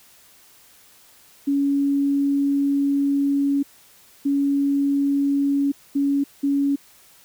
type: tone bursts at uneven times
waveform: sine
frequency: 280.5 Hz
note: C#4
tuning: 21 cents sharp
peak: -17 dBFS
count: 4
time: 1.47-3.63 / 4.25-5.72 / 5.95-6.24 / 6.43-6.76 s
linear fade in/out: 10 ms
effects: white hiss -52 dBFS RMS until 7.24 s